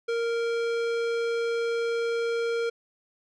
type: tone with tanh clipping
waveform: sine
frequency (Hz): 464.8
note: A#4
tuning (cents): -5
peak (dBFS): -27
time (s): 0.08-2.7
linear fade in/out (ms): 10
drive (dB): 18
effects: none